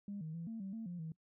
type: tone with pitch steps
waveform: sine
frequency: 202.1 / 157.7 / 167.3 / 225.7 / 193.1 / 225 / 175.6 / 160.4 Hz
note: G#3 / D#3 / E3 / A3 / G3 / A3 / F3 / E3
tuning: -47 / +24 / +26 / +44 / -26 / +39 / +10 / -47 cents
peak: -40 dBFS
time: 0.08-1.12 s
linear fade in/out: 2 ms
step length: 130 ms
effects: noise-tail reverb RT60 0.1 s tail -22 dB re dry + tanh soft clip ceiling -36 dBFS